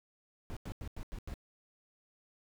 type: noise bursts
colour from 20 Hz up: brown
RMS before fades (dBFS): -41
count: 6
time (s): 0.5-1.341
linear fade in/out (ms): 0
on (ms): 66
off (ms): 89
effects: none